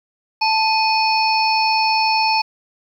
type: harmonic tone with a mistuned harmonic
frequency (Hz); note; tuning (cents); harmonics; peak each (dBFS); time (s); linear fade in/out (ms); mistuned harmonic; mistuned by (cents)
882; A5; +4; 1 / 3 / 5 / 6; -16 / -21 / -23 / -24; 0.41-2.42; 10; 3; -100
effects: 8-bit